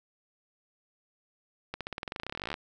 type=accelerating click train; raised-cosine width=0.3 ms; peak=-19 dBFS; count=26; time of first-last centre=1.74-2.541 s; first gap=67 ms; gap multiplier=0.93; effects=none